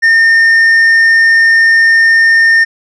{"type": "tone with tanh clipping", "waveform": "sine", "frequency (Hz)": 1819, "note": "A#6", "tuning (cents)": -43, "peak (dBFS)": -5, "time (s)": [0.02, 2.65], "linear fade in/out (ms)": 20, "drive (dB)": 4, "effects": []}